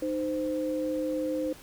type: tone pair together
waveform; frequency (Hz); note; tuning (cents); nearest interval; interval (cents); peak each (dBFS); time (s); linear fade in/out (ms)
sine; 307.7 / 517.5; D#4 / C5; -19 / -19; major sixth; 900; -30 / -30; 0.02-1.53; 5
effects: pink hiss -50 dBFS RMS until 1.62 s